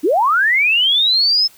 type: linear sweep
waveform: sine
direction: up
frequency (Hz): 261.5 to 5274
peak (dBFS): -11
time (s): 0.03-1.48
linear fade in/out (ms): 20
effects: white hiss -47 dBFS RMS until 1.57 s